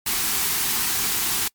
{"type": "band-stop noise", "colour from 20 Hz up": "white", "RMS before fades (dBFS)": -23, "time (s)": [0.06, 1.48], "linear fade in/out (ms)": 5, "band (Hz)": [460, 700], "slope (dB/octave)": 96, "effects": ["noise-tail reverb RT60 0.1 s tail -25 dB re dry", "MP3 96 kbps"]}